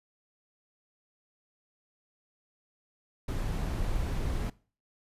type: noise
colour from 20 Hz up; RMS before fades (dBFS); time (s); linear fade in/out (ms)
brown; -31; 3.28-4.5; 5
effects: noise-tail reverb RT60 0.4 s tail -21 dB re dry + resampled to 32000 Hz